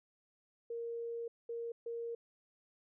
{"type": "tone bursts at uneven times", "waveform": "sine", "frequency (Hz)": 466.2, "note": "A#4", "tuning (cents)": 0, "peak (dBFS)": -38, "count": 3, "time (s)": [[0.7, 1.28], [1.49, 1.72], [1.86, 2.15]], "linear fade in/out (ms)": 5, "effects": []}